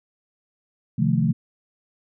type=chord; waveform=sine; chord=F dominant seventh; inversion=second; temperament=equal; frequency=130.81 / 155.56 / 174.61 / 220 Hz; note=C3 / Eb3 / F3 / A3; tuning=0 / 0 / 0 / 0 cents; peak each=-23 dBFS; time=0.98-1.33 s; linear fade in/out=10 ms; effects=none